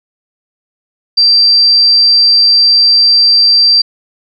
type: tone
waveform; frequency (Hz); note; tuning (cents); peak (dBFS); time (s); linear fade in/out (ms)
sine; 4699; D8; 0; -4; 1.17-3.82; 10
effects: none